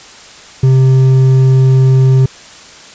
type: tone with hard clipping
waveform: sine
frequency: 131.4 Hz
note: C3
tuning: 8 cents sharp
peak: -6 dBFS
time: 0.63-2.26 s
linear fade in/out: 5 ms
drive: 5 dB
effects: white hiss -35 dBFS RMS until 2.94 s + resampled to 16000 Hz

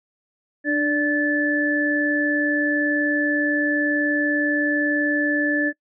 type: tone cluster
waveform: sine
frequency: 296.5 / 584 / 1742 Hz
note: D4 / D5 / A6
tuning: +17 / -10 / -18 cents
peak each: -21 / -27 / -21 dBFS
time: 0.64-5.73 s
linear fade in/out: 50 ms
effects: noise-tail reverb RT60 0.1 s tail -22 dB re dry

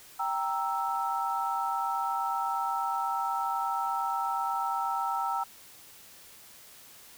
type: chord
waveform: sine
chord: E diminished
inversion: first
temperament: equal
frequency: 784 / 932.3 / 1318.5 Hz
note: G5 / Bb5 / E6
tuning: 0 / 0 / 0 cents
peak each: -32 dBFS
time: 0.19-5.44 s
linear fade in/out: 10 ms
effects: white hiss -52 dBFS RMS until 7.17 s

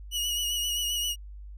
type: tone with vibrato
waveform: sawtooth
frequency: 2912 Hz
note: F#7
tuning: 28 cents flat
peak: -24 dBFS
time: 0.11-1.16 s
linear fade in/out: 50 ms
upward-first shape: sine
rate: 7.6 Hz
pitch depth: 33 cents each way
effects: added 50 Hz sine -40 dBFS peak until 1.57 s

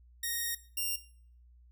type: tone pair in turn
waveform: 5% pulse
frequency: 1864.7 / 2785 Hz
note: A#6 / F7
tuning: 0 / -5 cents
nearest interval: perfect fifth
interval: 695 cents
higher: second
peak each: -22 dBFS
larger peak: neither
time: 0.23-0.55 / 0.77-0.96 s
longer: first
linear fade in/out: 5 ms
effects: noise-tail reverb RT60 0.5 s tail -17 dB re dry + added 60 Hz sine -56 dBFS peak until 1.71 s

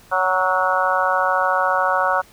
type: harmonic tone with a mistuned harmonic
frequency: 186.1 Hz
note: F#3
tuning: 10 cents sharp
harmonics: 3 / 4 / 5 / 6 / 7 / 8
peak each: -23 / -23 / -23 / -23 / -23 / -23 dBFS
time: 0.11-2.22 s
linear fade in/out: 20 ms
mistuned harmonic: 8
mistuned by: -31 cents
effects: pink hiss -49 dBFS RMS until 2.32 s

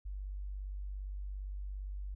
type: tone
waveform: sine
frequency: 48.72 Hz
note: G1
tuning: 10 cents flat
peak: -38 dBFS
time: 0.05-2.15 s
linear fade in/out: 10 ms
effects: none

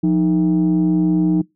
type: tone pair together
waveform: sine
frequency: 176.12 / 311.1 Hz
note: F3 / D#4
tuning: +15 / 0 cents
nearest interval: minor seventh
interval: 985 cents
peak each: -14 dBFS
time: 0.03-1.42 s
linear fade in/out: 10 ms
effects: noise-tail reverb RT60 0.2 s tail -24 dB re dry + tanh soft clip ceiling -9 dBFS

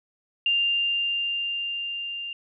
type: tone with level ramp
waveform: sine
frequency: 2794 Hz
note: F7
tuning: in tune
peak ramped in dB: -19 to -31 dBFS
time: 0.46-2.33 s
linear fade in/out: 2 ms
effects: none

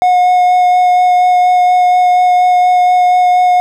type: tone with vibrato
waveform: triangle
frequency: 724 Hz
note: F#5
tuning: 38 cents flat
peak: -4 dBFS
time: 0.02-3.6 s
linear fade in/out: 0 ms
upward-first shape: sine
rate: 4.2 Hz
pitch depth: 9 cents each way
effects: none

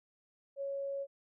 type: tone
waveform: sine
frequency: 554.4 Hz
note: C#5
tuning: in tune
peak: -35 dBFS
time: 0.56-1.07 s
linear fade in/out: 50 ms
effects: none

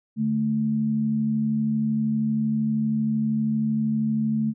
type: tone pair together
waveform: sine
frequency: 146.1 / 218.9 Hz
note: D3 / A3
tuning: -9 / -9 cents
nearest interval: perfect fifth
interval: 700 cents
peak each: -29 / -21 dBFS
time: 0.16-4.54 s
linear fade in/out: 50 ms
effects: none

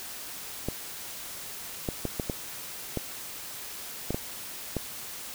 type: clicks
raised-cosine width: 2 ms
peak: -15 dBFS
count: 9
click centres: 0.686 / 1.888 / 2.053 / 2.198 / 2.298 / 2.973 / 4.106 / 4.145 / 4.767 s
effects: white hiss -40 dBFS RMS until 5.34 s

